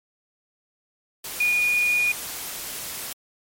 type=tone in noise; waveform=sine; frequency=2447 Hz; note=D#7; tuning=29 cents flat; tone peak=-18 dBFS; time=1.4-2.12 s; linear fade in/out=5 ms; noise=white; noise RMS=-33 dBFS; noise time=1.24-3.13 s; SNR=+12 dB; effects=MP3 64 kbps